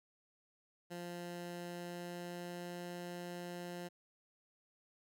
15% pulse tone with pitch glide, 174.61 to 175.72 Hz, F3 to F3, 0 to +11 cents, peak -37 dBFS, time 0.9-3.89 s, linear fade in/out 20 ms, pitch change +11 cents, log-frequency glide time 1.65-2.84 s, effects none

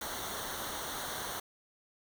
pink noise with comb filter, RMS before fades -39 dBFS, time 0.01-1.4 s, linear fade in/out 5 ms, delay 0.4 ms, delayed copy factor -0.75, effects none

